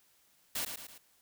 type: noise with echo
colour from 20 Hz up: white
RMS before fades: -35 dBFS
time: 0.55-0.65 s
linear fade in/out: 5 ms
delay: 110 ms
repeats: 3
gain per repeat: -6 dB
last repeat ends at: 0.98 s
effects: white hiss -68 dBFS RMS until 1.21 s